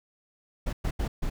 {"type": "noise bursts at uneven times", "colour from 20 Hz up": "brown", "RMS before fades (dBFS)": -28, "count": 4, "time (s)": [[0.66, 0.73], [0.84, 0.91], [0.99, 1.08], [1.22, 1.3]], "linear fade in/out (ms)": 10, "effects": []}